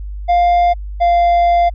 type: tone pair in turn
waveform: triangle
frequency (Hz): 701 / 694.2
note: F5 / F5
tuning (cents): +6 / -11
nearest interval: unison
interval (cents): 17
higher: first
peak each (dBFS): -7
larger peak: neither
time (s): 0.28-0.74 / 1-1.7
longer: second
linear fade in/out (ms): 20
effects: added 50 Hz sine -23 dBFS peak until 1.74 s + resampled to 11025 Hz